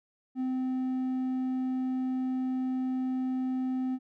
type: tone with hard clipping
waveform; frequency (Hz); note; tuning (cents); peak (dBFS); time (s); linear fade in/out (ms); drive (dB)
sine; 257.8; C4; -26; -29; 0.35-3.99; 50; 3
effects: none